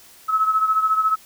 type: beating tone pair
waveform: sine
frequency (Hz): 1290 / 1304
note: E6 / E6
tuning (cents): -38 / -19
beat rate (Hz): 14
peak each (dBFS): -17 / -23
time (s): 0.28-1.16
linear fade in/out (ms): 20
effects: white hiss -48 dBFS RMS until 1.25 s